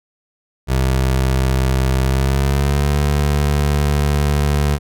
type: tone with pitch glide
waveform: 25% pulse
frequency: 65.41 to 72.58 Hz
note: C2 to D2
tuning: 0 to -20 cents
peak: -10 dBFS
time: 0.67-4.79 s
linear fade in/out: 50 ms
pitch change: +180 cents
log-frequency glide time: 2.02-2.97 s
effects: none